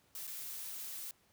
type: noise with dropouts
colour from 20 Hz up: blue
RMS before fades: -44 dBFS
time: 0.15-1.11 s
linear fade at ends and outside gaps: 1 ms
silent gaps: 0.27-0.275 s
effects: pink hiss -70 dBFS RMS until 1.32 s + high-pass 60 Hz 12 dB/octave